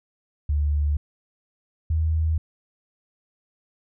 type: tone pair in turn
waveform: sine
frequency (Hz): 73.42 / 79.6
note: D2 / D#2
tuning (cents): 0 / +40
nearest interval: minor second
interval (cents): 140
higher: second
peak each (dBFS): -19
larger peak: neither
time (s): 0.49-0.97 / 1.9-2.38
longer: neither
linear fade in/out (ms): 5
effects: none